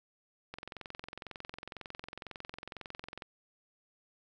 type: click train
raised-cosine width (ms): 0.3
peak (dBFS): -26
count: 60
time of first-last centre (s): 0.54-3.222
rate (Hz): 22
effects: none